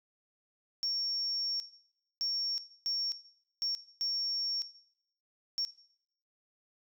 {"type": "tone bursts at uneven times", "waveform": "sine", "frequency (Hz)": 5500, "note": "F8", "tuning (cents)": -27, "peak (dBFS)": -29, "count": 6, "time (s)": [[0.83, 1.6], [2.21, 2.58], [2.86, 3.12], [3.62, 3.75], [4.01, 4.62], [5.58, 5.65]], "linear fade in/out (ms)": 0, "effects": ["noise-tail reverb RT60 0.7 s tail -18 dB re dry", "tanh soft clip ceiling -25 dBFS"]}